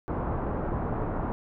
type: low-pass noise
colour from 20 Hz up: pink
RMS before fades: -30 dBFS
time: 0.08-1.32 s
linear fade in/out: 0 ms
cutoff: 1200 Hz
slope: 24 dB/octave
effects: none